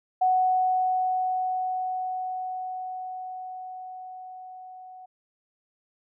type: tone with level ramp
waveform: sine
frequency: 742 Hz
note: F#5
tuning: 5 cents sharp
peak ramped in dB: -18 to -42 dBFS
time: 0.21-5.06 s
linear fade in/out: 10 ms
effects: none